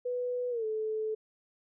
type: tone with pitch glide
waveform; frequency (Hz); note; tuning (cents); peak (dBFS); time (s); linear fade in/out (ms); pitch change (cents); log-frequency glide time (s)
sine; 493.9 to 435; B4 to A4; 0 to -20; -30; 0.05-1.15; 10; -220; 0.5-0.65
effects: none